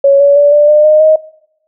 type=tone with pitch steps; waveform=sine; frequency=556 / 567 / 578.3 / 589.7 / 601.4 / 613.4 / 625.5 Hz; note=C#5 / C#5 / D5 / D5 / D5 / D#5 / D#5; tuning=+5 / +39 / -27 / +7 / +41 / -25 / +9 cents; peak=-3 dBFS; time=0.04-1.16 s; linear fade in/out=5 ms; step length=160 ms; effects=noise-tail reverb RT60 0.8 s tail -23 dB re dry